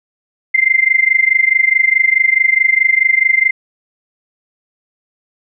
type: tone with amplitude modulation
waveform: sine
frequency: 2087 Hz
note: C7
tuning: 5 cents flat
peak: -5 dBFS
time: 0.54-3.51 s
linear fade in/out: 10 ms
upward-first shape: sine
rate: 24.7 Hz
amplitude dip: 90%
effects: none